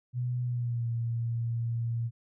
sine tone with pitch glide, 123.47 to 116.54 Hz, B2 to A#2, 0 to 0 cents, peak -28 dBFS, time 0.13-2.11 s, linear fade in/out 50 ms, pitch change -100 cents, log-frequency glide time 0.43-0.89 s, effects none

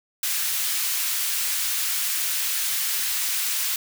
white high-pass noise, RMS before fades -25 dBFS, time 0.23-3.76 s, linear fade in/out 2 ms, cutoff 1600 Hz, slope 12 dB/octave, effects none

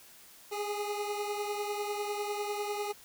25% pulse beating tone pair, 411.1 / 421.1 Hz, G#4 / G#4, -18 / +24 cents, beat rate 10 Hz, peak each -30 / -36 dBFS, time 0.51-2.93 s, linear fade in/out 20 ms, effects white hiss -55 dBFS RMS until 3.04 s

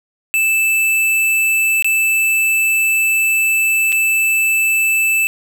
square tone with dropouts, 2637 Hz, E7, in tune, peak -13 dBFS, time 0.34-5.27 s, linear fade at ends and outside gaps 0 ms, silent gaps 1.824-1.845 / 3.921-3.926 s, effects none

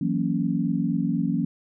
sine chord, F# dominant seventh, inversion third, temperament equal, 164.81 / 185 / 233.1 / 277.2 Hz, E3 / F#3 / A#3 / C#4, 0 / 0 / 0 / 0 cents, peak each -27 dBFS, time 0.01-1.45 s, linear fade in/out 5 ms, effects none

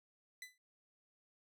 sawtooth tone with exponential decay, 2001 Hz, B6, 22 cents sharp, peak -40 dBFS, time 0.42-0.58 s, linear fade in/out 2 ms, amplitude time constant 34 ms, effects none

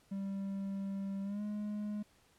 triangle tone with pitch glide, 196 to 208.9 Hz, G3 to G#3, 0 to +10 cents, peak -34 dBFS, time 0.11-2.03 s, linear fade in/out 10 ms, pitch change +110 cents, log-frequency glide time 1.23-1.42 s, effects pink hiss -68 dBFS RMS until 2.38 s + low-pass 12000 Hz 12 dB/octave

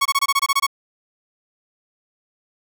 sawtooth tone bursts, 1108.7 Hz, C#6, in tune, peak -11 dBFS, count 10, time 0.01-0.667 s, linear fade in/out 10 ms, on 45 ms, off 23 ms, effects none

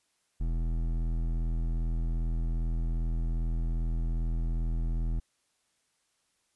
sine tone with hard clipping, 41.26 Hz, E1, 2 cents sharp, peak -29 dBFS, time 0.4-5.2 s, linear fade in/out 10 ms, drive 12 dB, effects white hiss -74 dBFS RMS until 6.55 s + resampled to 24000 Hz

